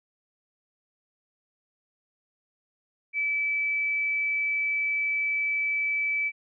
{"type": "tone", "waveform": "sine", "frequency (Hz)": 2306, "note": "D7", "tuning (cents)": -32, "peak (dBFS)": -24, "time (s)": [3.13, 6.32], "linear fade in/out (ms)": 50, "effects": []}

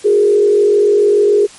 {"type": "tone with frequency modulation", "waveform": "sine", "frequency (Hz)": 412.8, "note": "G#4", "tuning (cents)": -10, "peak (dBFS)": -7, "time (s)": [0.04, 1.47], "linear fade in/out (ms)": 20, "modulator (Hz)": 46.9, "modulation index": 0.73, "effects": ["white hiss -38 dBFS RMS until 1.58 s", "MP3 48 kbps"]}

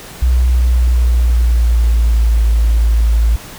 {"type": "tone with pitch glide", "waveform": "sine", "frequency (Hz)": [62.1, 55.97], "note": ["B1", "A1"], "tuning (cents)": [10, 30], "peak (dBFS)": -8, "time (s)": [0.22, 3.36], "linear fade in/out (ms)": 5, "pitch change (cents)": -180, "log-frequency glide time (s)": [0.44, 2.38], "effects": ["pink hiss -33 dBFS RMS until 3.58 s"]}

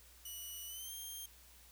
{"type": "tone with pitch glide", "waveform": "5% pulse", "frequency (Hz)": [2945, 3193], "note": ["F#7", "G7"], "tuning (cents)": [-9, 31], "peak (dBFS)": -37, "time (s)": [0.25, 1.26], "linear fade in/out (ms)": 5, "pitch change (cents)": 140, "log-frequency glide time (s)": [0.66, 0.93], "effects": ["added 60 Hz sine -63 dBFS peak until 1.71 s", "white hiss -62 dBFS RMS until 1.71 s"]}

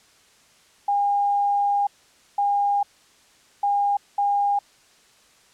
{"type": "tone bursts at uneven times", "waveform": "sine", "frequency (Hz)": 810, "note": "G#5", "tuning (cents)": -43, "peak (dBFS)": -18, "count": 4, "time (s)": [[0.88, 1.87], [2.38, 2.83], [3.63, 3.97], [4.18, 4.59]], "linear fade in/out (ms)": 5, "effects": ["white hiss -56 dBFS RMS until 5.53 s", "low-pass 8000 Hz 12 dB/octave"]}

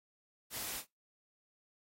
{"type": "noise with echo", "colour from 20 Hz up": "white", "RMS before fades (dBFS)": -41, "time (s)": [0.5, 0.83], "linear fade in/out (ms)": 50, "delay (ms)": 33, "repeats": 1, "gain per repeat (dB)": -12, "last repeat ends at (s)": 0.863, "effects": ["noise-tail reverb RT60 0.2 s tail -24 dB re dry", "AAC 48 kbps"]}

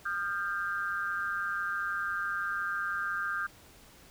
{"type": "tone cluster", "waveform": "sine", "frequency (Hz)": [1219, 1393, 1583], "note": ["D#6", "F6", "G6"], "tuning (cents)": [-36, -5, 17], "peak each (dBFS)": [-36, -36, -33], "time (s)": [0.05, 3.47], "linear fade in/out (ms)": 10, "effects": ["pink hiss -56 dBFS RMS until 4.1 s"]}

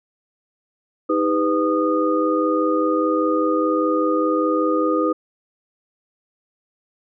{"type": "tone cluster", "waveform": "sine", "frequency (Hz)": [314.5, 399.5, 501, 1231], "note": ["D#4", "G4", "B4", "D#6"], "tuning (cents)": [19, 33, 25, -19], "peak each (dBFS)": [-20, -25, -21, -23], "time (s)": [1.09, 5.13], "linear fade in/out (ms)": 10, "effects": []}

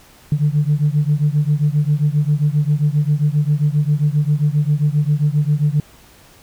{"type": "beating tone pair", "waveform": "sine", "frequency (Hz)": [145.3, 152.8], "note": ["D3", "D#3"], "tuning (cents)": [-18, -31], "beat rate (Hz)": 7.5, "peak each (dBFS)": [-15, -16], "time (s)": [0.32, 5.8], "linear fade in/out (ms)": 2, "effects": ["tanh soft clip ceiling -7 dBFS", "pink hiss -47 dBFS RMS until 6.42 s"]}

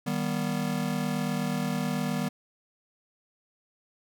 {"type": "chord", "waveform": "square", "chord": "Eb augmented", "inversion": "none", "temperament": "just", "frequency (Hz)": [155.56, 194.45, 243.1], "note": ["Eb3", "G3", "B3"], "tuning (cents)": [0, -14, -27], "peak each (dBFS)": [-33, -32, -32], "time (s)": [0.06, 2.29], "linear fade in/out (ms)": 10, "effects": []}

